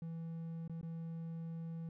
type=tone with dropouts; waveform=triangle; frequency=164.81 Hz; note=E3; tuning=in tune; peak=-39 dBFS; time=0.02-1.89 s; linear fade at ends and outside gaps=2 ms; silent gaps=0.678-0.696 / 0.813-0.829 s; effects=none